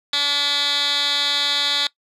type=tone with band-pass filter; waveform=10% pulse; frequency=286.7 Hz; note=D4; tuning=42 cents flat; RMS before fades=-20 dBFS; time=0.13-1.87 s; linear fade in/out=2 ms; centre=3500 Hz; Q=5.9; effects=noise-tail reverb RT60 0.1 s tail -21 dB re dry